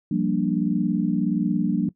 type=chord; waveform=sine; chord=G minor seventh; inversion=third; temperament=equal; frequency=174.61 / 196 / 233.1 / 293.7 Hz; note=F3 / G3 / Bb3 / D4; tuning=0 / 0 / 0 / 0 cents; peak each=-25 dBFS; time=0.11-1.89 s; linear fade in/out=5 ms; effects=noise-tail reverb RT60 0.1 s tail -18 dB re dry